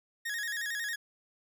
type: tone with vibrato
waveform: 40% pulse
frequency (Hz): 1760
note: A6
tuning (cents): 0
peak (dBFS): -32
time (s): 0.25-0.96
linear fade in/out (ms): 10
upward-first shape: square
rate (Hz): 11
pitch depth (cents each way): 88
effects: none